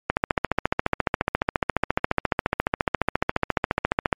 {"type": "click train", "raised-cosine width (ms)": 0.5, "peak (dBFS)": -4, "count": 59, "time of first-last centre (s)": [0.1, 4.128], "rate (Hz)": 14.4, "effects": ["MP3 64 kbps"]}